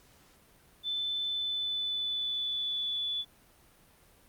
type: tone with pitch glide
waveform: sine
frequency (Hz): 3520 to 3450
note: A7 to A7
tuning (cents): 0 to -35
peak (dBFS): -30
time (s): 0.83-3.25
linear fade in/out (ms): 50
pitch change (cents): -35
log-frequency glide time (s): 1.25-3.03
effects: pink hiss -61 dBFS RMS until 4.28 s + Opus 48 kbps